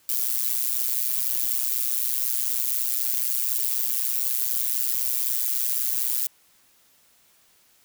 violet noise with amplitude modulation, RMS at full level -21 dBFS, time 0.09-6.27 s, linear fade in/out 2 ms, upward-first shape sine, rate 124 Hz, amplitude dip 95%, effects white hiss -60 dBFS RMS until 7.84 s

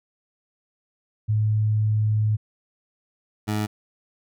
sine / 20% pulse tone pair in turn, 107.4 / 106.04 Hz, A2 / G#2, -41 / +37 cents, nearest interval unison, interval 22 cents, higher first, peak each -18 dBFS, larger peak neither, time 1.28-2.37 / 3.47-3.67 s, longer first, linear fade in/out 20 ms, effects none

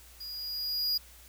square tone with level ramp, 4878 Hz, D#8, 35 cents flat, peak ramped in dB -40 to -26 dBFS, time 0.2-0.98 s, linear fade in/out 10 ms, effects added 60 Hz sine -55 dBFS peak until 1.28 s + white hiss -55 dBFS RMS until 1.28 s

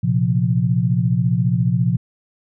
sine chord, Bb suspended second, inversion none, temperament just, 116.54 / 131.11 / 174.81 Hz, Bb2 / C3 / F3, 0 / +4 / +2 cents, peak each -19 dBFS, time 0.03-1.97 s, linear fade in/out 10 ms, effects none

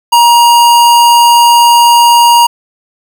square tone, 946 Hz, A#5, 25 cents sharp, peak -3 dBFS, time 0.12-2.47 s, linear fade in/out 10 ms, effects 7-bit

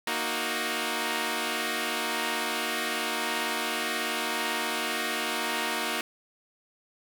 5% pulse chord, D# minor, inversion second, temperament equal with one note detuned, 233.1 / 311.1 / 368.9 Hz, A#3 / D#4 / F#4, 0 / 0 / -5 cents, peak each -21 dBFS, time 0.07-6.01 s, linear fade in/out 2 ms, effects none

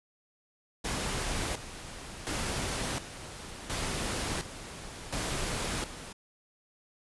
pink noise with tremolo, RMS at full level -33 dBFS, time 0.84-6.13 s, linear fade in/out 10 ms, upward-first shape square, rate 0.7 Hz, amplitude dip 70%, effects resampled to 24000 Hz

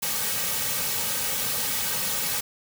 white noise with comb filter, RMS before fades -27 dBFS, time 0.02-2.41 s, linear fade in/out 10 ms, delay 2.9 ms, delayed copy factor -0.9, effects none

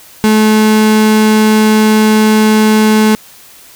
35% pulse tone, 215.9 Hz, A3, 33 cents flat, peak -4 dBFS, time 0.24-3.15 s, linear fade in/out 0 ms, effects white hiss -38 dBFS RMS until 3.75 s

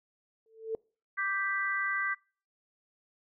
sine tone with exponential growth, 445.1 Hz, A4, 20 cents sharp, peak -27 dBFS, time 0.46-0.75 s, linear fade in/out 1 ms, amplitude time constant 62 ms
sine chord, G major, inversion second, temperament equal, 1174.7 / 1568 / 1975.5 Hz, D6 / G6 / B6, 0 / 0 / 0 cents, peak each -35 / -32 / -33 dBFS, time 1.17-2.15 s, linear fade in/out 20 ms
effects noise-tail reverb RT60 0.4 s tail -26 dB re dry

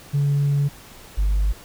sine tone pair in turn, 142.5 / 50.08 Hz, C#3 / G1, +48 / +38 cents, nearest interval octave + tritone, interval 1810 cents, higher first, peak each -15 dBFS, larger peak neither, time 0.13-0.69 / 1.17-1.53 s, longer first, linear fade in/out 20 ms, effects tanh soft clip ceiling -14 dBFS + pink hiss -44 dBFS RMS until 1.64 s

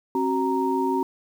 sine tone cluster, 267.8 / 374.2 / 931 Hz, C4 / F#4 / A#5, +40 / +20 / -2 cents, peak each -25 dBFS, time 0.15-1.03 s, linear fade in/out 2 ms, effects 8-bit

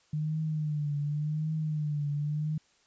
sine tone with vibrato, 151 Hz, D3, 48 cents sharp, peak -28 dBFS, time 0.13-2.58 s, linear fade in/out 5 ms, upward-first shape triangle, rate 0.89 Hz, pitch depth 79 cents each way, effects white hiss -66 dBFS RMS until 2.86 s + resampled to 16000 Hz

